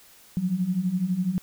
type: beating tone pair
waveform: sine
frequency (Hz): 174.61 / 186.61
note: F3 / F#3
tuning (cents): 0 / +15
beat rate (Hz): 12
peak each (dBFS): -28 / -24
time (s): 0.37-1.38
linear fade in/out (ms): 0
effects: white hiss -53 dBFS RMS until 1.42 s